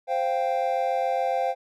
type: chord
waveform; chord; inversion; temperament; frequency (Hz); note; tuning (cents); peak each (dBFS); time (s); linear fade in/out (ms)
triangle; C suspended fourth; none; just; 523.3 / 697.7 / 784.9; C5 / F5 / G5; 0 / -2 / +2; -25; 0.07-1.55; 50
effects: none